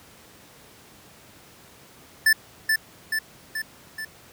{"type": "tone with echo", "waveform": "square", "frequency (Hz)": 1760, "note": "A6", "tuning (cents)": 0, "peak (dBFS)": -15, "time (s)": [2.26, 2.33], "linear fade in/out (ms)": 5, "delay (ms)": 430, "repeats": 4, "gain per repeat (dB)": -4, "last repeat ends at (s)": 4.05, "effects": ["pink hiss -50 dBFS RMS until 4.32 s", "high-pass 80 Hz 12 dB/octave"]}